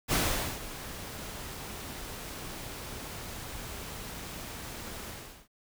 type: noise with ADSR envelope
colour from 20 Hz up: pink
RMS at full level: -26 dBFS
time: 0.08-5.48 s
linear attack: 44 ms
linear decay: 460 ms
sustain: -15 dB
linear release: 400 ms
effects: none